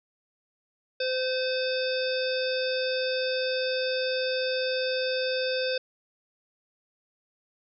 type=harmonic tone with a mistuned harmonic; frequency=515 Hz; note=C5; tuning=28 cents flat; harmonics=1 / 3 / 5 / 7 / 9 / 10; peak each=-27 / -35 / -36 / -36 / -36 / -38 dBFS; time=1-5.78 s; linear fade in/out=5 ms; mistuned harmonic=10; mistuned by=+17 cents; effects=none